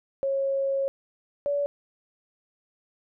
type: tone pair in turn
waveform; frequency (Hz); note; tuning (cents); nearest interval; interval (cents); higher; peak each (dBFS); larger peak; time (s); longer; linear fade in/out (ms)
sine; 546 / 572.4; C#5 / D5; -26 / -45; minor second; 81; second; -23; neither; 0.23-0.88 / 1.46-1.66; first; 0
effects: none